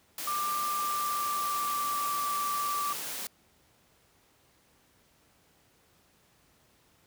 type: high-pass noise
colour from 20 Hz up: white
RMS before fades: -37 dBFS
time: 0.18-3.27 s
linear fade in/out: 2 ms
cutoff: 140 Hz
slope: 12 dB/octave
type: tone with pitch glide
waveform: sine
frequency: 1185 to 1165.3 Hz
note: D6 to D6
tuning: +15 to -14 cents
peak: -29 dBFS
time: 0.27-2.93 s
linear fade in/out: 5 ms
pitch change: -29 cents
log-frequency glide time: 0.78-2.06 s
effects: pink hiss -65 dBFS RMS until 7.06 s + high-pass 60 Hz 12 dB/octave